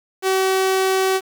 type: tone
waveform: sawtooth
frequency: 380.2 Hz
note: F#4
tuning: 47 cents sharp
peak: -12 dBFS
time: 0.22-1.21 s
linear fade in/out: 50 ms
effects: 7-bit